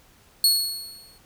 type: tone with exponential decay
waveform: sawtooth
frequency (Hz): 4354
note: C#8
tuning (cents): -32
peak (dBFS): -11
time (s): 0.44-1.18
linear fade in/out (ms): 2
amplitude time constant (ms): 160
effects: pink hiss -56 dBFS RMS until 1.25 s